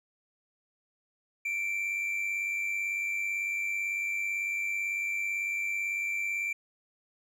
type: tone pair together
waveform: triangle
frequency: 2251 / 2349 Hz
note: C#7 / D7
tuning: +26 / 0 cents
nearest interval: minor second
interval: 74 cents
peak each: -39 / -28 dBFS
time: 1.45-6.53 s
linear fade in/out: 5 ms
effects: none